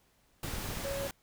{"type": "noise", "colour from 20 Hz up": "pink", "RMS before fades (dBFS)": -39, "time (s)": [0.43, 1.11], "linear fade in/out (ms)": 2}
{"type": "clicks", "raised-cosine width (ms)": 5, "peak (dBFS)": -29, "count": 9, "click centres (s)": [0.446, 0.484, 0.537, 0.584, 0.641, 0.689, 0.772, 0.913, 1.011]}
{"type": "tone", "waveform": "triangle", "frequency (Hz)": 554.4, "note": "C#5", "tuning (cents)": 0, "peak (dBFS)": -33, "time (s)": [0.84, 1.08], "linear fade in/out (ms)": 10}
{"effects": ["pink hiss -69 dBFS RMS until 1.22 s"]}